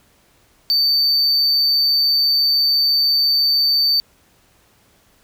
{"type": "tone", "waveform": "triangle", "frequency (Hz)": 4573, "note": "D8", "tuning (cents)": -47, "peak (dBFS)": -12, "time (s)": [0.7, 4], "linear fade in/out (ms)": 0, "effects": ["pink hiss -56 dBFS RMS until 5.23 s"]}